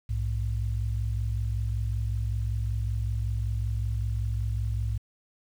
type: tone pair together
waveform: sine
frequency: 61.74 / 107.02 Hz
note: B1 / A2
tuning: 0 / -48 cents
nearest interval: minor seventh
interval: 952 cents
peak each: -28 dBFS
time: 0.09-4.98 s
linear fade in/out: 10 ms
effects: tanh soft clip ceiling -18 dBFS + 9-bit